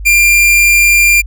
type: tone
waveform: 45% pulse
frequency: 2388 Hz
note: D7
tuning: 28 cents sharp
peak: -5 dBFS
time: 0.05-1.22 s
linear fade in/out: 20 ms
effects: added 50 Hz sine -21 dBFS peak until 1.26 s